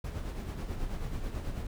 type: noise with tremolo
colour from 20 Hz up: brown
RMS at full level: -34 dBFS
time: 0.04-1.67 s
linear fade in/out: 5 ms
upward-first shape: sine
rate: 9.2 Hz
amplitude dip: 45%
effects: none